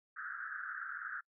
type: band-pass noise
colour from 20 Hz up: pink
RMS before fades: -43 dBFS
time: 0.16-1.21 s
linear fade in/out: 10 ms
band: 1300 to 1700 Hz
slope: 96 dB/octave
effects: noise-tail reverb RT60 0.1 s tail -26 dB re dry